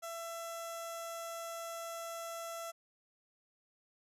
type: tone with notch filter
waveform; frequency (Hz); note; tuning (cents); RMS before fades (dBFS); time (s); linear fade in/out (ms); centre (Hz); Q
15% pulse; 669; E5; +25; -43; 0.02-2.72; 20; 2300; 1.1
effects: resampled to 32000 Hz